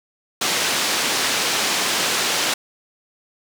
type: band-pass noise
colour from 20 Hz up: white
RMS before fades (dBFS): -21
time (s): 0.41-2.54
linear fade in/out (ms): 5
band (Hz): 190 to 5700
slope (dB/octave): 12
effects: none